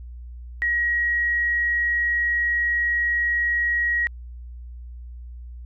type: tone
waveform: sine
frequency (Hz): 1900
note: A#6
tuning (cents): +33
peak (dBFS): -19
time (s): 0.62-4.07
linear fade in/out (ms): 0
effects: added 60 Hz sine -35 dBFS peak until 5.65 s